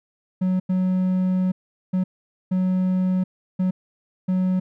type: tone bursts at uneven times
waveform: triangle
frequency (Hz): 185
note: F#3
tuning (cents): 0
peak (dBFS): -16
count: 6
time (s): 0.41-0.6 / 0.69-1.52 / 1.93-2.04 / 2.51-3.24 / 3.59-3.71 / 4.28-4.6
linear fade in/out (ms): 10
effects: none